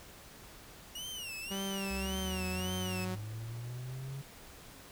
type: tone with vibrato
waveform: sawtooth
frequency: 2846 Hz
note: F7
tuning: 32 cents sharp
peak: -37 dBFS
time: 0.95-3.05 s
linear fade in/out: 5 ms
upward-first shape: sine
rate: 1.8 Hz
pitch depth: 160 cents each way
type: tone with pitch glide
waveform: sawtooth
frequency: 195.1 to 184.68 Hz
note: G3 to F#3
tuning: -8 to -3 cents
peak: -32 dBFS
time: 1.5-3.16 s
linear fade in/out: 20 ms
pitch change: -95 cents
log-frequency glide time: 1.88-2.45 s
type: linear sweep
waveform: triangle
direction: up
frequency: 63.4 to 138.59 Hz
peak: -37 dBFS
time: 1.9-4.22 s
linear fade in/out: 10 ms
effects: pink hiss -53 dBFS RMS until 4.91 s